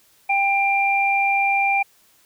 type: tone pair together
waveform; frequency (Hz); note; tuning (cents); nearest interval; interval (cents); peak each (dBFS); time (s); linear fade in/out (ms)
sine; 792.5 / 2378; G5 / D7; +19 / +21; octave + perfect fifth; 1902; -19; 0.29-1.83; 10
effects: white hiss -57 dBFS RMS until 2.25 s